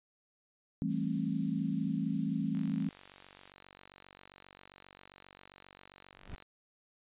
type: chord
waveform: sine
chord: A minor seventh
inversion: second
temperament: equal with one note detuned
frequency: 164.81 / 196 / 220 / 267.4 Hz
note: E3 / G3 / A3 / C4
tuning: 0 / 0 / 0 / +38 cents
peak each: -36 dBFS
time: 0.82-2.89 s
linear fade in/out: 0 ms
type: noise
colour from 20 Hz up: violet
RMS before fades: -46 dBFS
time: 0.87-3.53 s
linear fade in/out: 50 ms
type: click train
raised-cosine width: 0.3 ms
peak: -36 dBFS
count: 185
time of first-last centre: 2.55-6.424 s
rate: 47.5 Hz
type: noise with exponential growth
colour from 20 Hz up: brown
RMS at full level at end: -39 dBFS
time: 6.13-6.35 s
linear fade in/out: 0 ms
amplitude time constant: 46 ms
effects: resampled to 8000 Hz